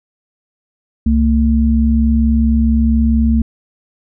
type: tone pair together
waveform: sine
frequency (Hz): 67.22 / 226.1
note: C2 / A3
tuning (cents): +47 / +47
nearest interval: octave + major sixth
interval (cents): 2100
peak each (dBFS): -12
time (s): 1.06-3.42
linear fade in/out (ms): 5
effects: none